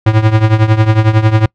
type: tone with tremolo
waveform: square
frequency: 109.2 Hz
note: A2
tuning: 13 cents flat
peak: -4 dBFS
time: 0.06-1.46 s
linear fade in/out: 5 ms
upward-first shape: triangle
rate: 11 Hz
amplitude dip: 85%
effects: noise-tail reverb RT60 0.1 s tail -26 dB re dry + low-pass 3000 Hz 12 dB/octave